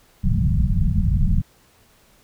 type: low-pass noise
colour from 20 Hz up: pink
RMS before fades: -18 dBFS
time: 0.23-1.42 s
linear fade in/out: 10 ms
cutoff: 210 Hz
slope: 96 dB/octave
effects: pink hiss -56 dBFS RMS until 2.23 s